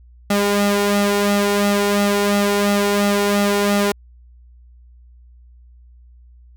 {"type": "tone with flanger", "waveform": "sawtooth", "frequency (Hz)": 203.1, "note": "G#3", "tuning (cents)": -38, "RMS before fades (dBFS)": -17, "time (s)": [0.3, 3.92], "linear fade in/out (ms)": 5, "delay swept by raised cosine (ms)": [1.5, 2.17], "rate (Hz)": 2.9, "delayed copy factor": 0.65, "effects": ["added 60 Hz sine -43 dBFS peak until 6.56 s"]}